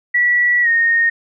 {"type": "tone with pitch glide", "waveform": "sine", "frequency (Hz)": [1945, 1850.7], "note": ["B6", "A#6"], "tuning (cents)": [-27, -13], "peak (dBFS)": -11, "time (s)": [0.14, 1.1], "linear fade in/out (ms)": 10, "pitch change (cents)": -86, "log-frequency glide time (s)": [0.62, 0.68], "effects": []}